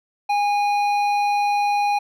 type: tone with hard clipping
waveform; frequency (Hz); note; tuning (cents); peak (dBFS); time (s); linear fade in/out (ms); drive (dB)
triangle; 820; G#5; -22; -19; 0.29-1.99; 10; 13
effects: none